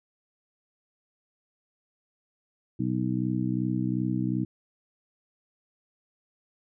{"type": "harmonic tone", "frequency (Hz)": 62.7, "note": "B1", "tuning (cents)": 27, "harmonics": [2, 3, 4, 5], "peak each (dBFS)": [-30, -30, -31, -31], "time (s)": [2.79, 4.45], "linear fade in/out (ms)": 10, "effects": []}